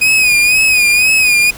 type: tone with vibrato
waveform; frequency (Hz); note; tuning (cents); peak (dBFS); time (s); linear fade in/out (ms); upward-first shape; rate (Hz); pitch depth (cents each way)
40% pulse; 2489; D#7; 0; -7; 0.01-1.51; 10; sine; 2; 64
effects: pink hiss -32 dBFS RMS until 1.57 s